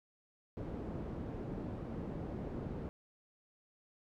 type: low-pass noise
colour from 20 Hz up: white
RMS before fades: -42 dBFS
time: 0.57-2.89 s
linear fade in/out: 0 ms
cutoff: 320 Hz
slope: 12 dB/octave
effects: none